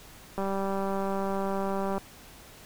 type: click train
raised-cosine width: 1 ms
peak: -18 dBFS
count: 313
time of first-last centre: 0.38-1.98 s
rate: 195 Hz
effects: pink hiss -50 dBFS RMS until 2.65 s

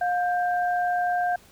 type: tone pair together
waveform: sine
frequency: 713 / 1577.2 Hz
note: F5 / G6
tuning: +36 / +10 cents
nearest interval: octave + major second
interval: 1374 cents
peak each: -22 / -30 dBFS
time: 0.01-1.36 s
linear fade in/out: 5 ms
effects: pink hiss -54 dBFS RMS until 1.51 s

